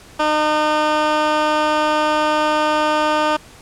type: tone with band-pass filter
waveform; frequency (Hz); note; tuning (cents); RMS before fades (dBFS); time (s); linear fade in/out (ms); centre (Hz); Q
15% pulse; 304.7; D#4; -36; -17; 0.19-3.37; 10; 1300; 0.55
effects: pink hiss -43 dBFS RMS until 3.61 s + low-pass 10000 Hz 12 dB/octave